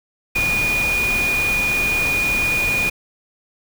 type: tone in noise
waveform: sine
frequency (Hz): 2450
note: D#7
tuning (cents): -27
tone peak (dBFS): -17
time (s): 0.35-2.9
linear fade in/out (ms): 10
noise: pink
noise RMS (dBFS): -26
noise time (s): 0.35-2.9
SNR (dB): +6
effects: none